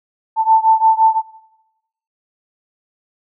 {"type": "beating tone pair", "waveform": "sine", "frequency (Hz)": [885, 890.8], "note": ["A5", "A5"], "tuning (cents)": [10, 21], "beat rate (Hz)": 5.8, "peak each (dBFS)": [-12, -13], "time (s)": [0.36, 1.22], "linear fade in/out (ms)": 50, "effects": ["noise-tail reverb RT60 0.9 s tail -18 dB re dry"]}